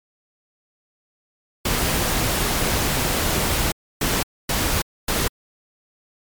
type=noise bursts at uneven times; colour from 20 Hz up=pink; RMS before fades=-21 dBFS; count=4; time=1.65-3.72 / 4.01-4.23 / 4.49-4.82 / 5.08-5.28 s; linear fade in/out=5 ms; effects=MP3 96 kbps